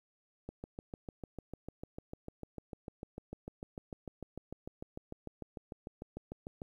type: click train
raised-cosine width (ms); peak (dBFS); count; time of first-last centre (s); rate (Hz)
2; -29; 42; 0.49-6.619; 6.69
effects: 11-bit